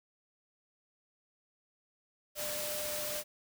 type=tone in noise; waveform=sine; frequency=598 Hz; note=D5; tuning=31 cents sharp; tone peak=-40 dBFS; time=2.35-3.24 s; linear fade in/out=50 ms; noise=white; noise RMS=-38 dBFS; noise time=2.35-3.24 s; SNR=-5 dB; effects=none